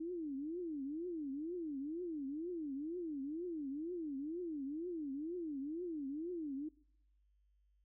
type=tone with vibrato; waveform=sine; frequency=311.1 Hz; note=D#4; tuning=in tune; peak=-39 dBFS; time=0-6.69 s; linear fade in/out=10 ms; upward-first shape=triangle; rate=2.1 Hz; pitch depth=290 cents each way; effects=noise-tail reverb RT60 0.8 s tail -26 dB re dry + added 50 Hz sine -70 dBFS peak until 7.84 s